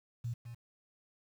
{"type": "tone with echo", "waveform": "sine", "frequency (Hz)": 118.4, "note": "A#2", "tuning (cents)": 27, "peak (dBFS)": -34, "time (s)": [0.24, 0.34], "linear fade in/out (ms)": 10, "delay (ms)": 210, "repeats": 1, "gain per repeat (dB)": -9, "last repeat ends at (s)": 0.55, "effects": ["10-bit"]}